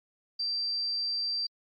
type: tone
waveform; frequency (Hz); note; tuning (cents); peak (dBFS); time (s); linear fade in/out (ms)
sine; 4696; D8; -1; -28; 0.39-1.47; 10
effects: MP3 32 kbps